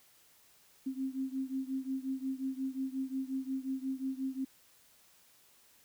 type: beating tone pair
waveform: sine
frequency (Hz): 263.3 / 268.9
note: C4 / C4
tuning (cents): +11 / +47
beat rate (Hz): 5.6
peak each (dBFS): -36 / -38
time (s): 0.86-4.45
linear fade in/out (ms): 10
effects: white hiss -64 dBFS RMS until 5.84 s